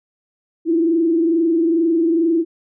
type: tone with frequency modulation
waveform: sine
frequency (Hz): 331.2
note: E4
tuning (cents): +8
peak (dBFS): -13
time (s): 0.65-2.45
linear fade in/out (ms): 50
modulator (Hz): 22.3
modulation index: 0.66
effects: none